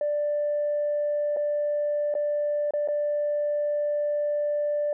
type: tone with dropouts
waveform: sine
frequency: 589 Hz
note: D5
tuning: 5 cents sharp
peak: -22 dBFS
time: 0.01-4.93 s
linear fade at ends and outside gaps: 2 ms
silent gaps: 1.364-1.369 / 2.141-2.151 / 2.708-2.736 / 2.876-2.885 s
effects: tanh soft clip ceiling -19 dBFS